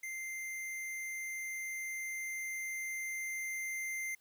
square tone with level ramp, 2089 Hz, C7, 3 cents flat, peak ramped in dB -40 to -37 dBFS, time 0.03-4.15 s, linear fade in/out 5 ms, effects white hiss -71 dBFS RMS until 4.2 s + high-pass 60 Hz 12 dB/octave

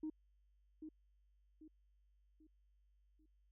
sine tone with echo, 311.1 Hz, D#4, in tune, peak -39 dBFS, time 0.03-0.1 s, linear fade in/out 5 ms, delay 790 ms, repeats 4, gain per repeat -8 dB, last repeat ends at 3.26 s, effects tanh soft clip ceiling -36 dBFS + added 50 Hz sine -70 dBFS peak until 3.51 s

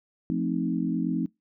sine chord, F dominant seventh, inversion none, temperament equal, 174.61 / 220 / 261.6 / 311.1 Hz, F3 / A3 / C4 / Eb4, 0 / 0 / 0 / 0 cents, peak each -29 / -31 / -29 / -31 dBFS, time 0.3-1.26 s, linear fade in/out 0 ms, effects noise-tail reverb RT60 0.2 s tail -25 dB re dry

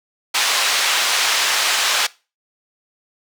white band-pass noise, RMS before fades -18 dBFS, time 0.34-2.07 s, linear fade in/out 10 ms, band 800 to 4900 Hz, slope 12 dB/octave, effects noise-tail reverb RT60 0.3 s tail -21 dB re dry

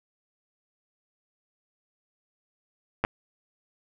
clicks, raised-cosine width 0.5 ms, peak -9 dBFS, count 2, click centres 3.04 / 3.049 s, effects none

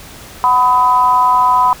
sine tone with amplitude modulation, 1000 Hz, B5, 21 cents sharp, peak -4 dBFS, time 0.44-1.73 s, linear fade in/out 0 ms, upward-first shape sine, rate 258 Hz, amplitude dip 80%, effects pink hiss -35 dBFS RMS until 1.8 s

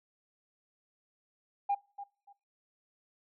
sine tone with echo, 805 Hz, G5, 46 cents sharp, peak -25 dBFS, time 1.69-1.75 s, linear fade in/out 10 ms, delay 290 ms, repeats 2, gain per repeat -14 dB, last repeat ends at 2.33 s, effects noise-tail reverb RT60 0.4 s tail -24 dB re dry + tanh soft clip ceiling -23 dBFS

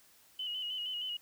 sine tone with vibrato, 2960 Hz, F#7, in tune, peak -35 dBFS, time 0.39-1.17 s, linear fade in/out 5 ms, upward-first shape square, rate 6.4 Hz, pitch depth 41 cents each way, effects white hiss -63 dBFS RMS until 1.21 s

